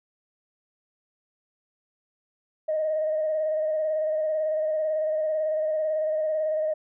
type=tone with vibrato; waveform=sine; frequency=622.3 Hz; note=D#5; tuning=in tune; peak=-22 dBFS; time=2.68-6.74 s; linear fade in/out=10 ms; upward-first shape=square; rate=18 Hz; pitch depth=24 cents each way; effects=tanh soft clip ceiling -18 dBFS